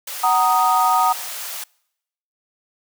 white high-pass noise, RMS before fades -30 dBFS, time 0.07-1.64 s, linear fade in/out 5 ms, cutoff 550 Hz, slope 24 dB/octave
sine chord, D# minor, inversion first, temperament just, 746.7 / 933.4 / 1244.5 Hz, F#5 / A#5 / D#6, +16 / +2 / 0 cents, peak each -18 dBFS, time 0.23-1.13 s, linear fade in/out 10 ms
effects noise-tail reverb RT60 0.8 s tail -26 dB re dry

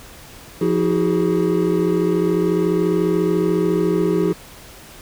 triangle tone cluster, 173.6 / 321.3 / 375.3 / 415.6 Hz, F3 / E4 / F#4 / G#4, -10 / -44 / +25 / +1 cents, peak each -19 dBFS, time 0.61-4.33 s, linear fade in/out 5 ms, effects pink hiss -41 dBFS RMS until 5.01 s

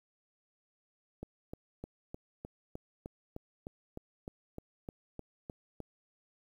click train, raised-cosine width 2 ms, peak -28 dBFS, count 16, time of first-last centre 1.23-5.803 s, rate 3.28 Hz, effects 10-bit

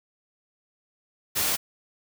white noise, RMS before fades -25 dBFS, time 1.35-1.57 s, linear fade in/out 20 ms, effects none

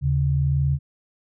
sine tone pair together, 77.78 / 138.59 Hz, D#2 / C#3, 0 / 0 cents, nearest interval minor seventh, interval 1000 cents, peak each -23 / -19 dBFS, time 0.01-0.79 s, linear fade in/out 50 ms, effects none

